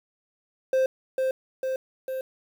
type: tone with echo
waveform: triangle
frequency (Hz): 523.3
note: C5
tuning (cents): 0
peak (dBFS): -17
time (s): 0.73-0.86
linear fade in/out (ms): 2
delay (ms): 450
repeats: 3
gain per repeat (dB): -3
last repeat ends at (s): 2.21
effects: 8-bit